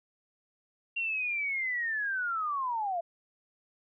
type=linear sweep; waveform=sine; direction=down; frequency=2770 to 659.3 Hz; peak=-29 dBFS; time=0.96-3.01 s; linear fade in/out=10 ms; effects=none